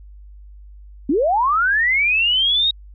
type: linear sweep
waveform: sine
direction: up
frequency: 246.9 to 3800 Hz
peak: -14 dBFS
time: 1.09-2.71 s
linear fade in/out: 5 ms
effects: added 50 Hz sine -38 dBFS peak until 2.94 s